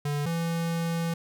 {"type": "tone pair in turn", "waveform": "square", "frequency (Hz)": [145.5, 167.09], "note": ["D3", "E3"], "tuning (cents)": [-16, 24], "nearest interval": "major second", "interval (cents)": 240, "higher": "second", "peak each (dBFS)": -27, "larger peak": "neither", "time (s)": [[0.05, 0.26], [0.26, 1.14]], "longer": "second", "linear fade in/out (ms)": 5, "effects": []}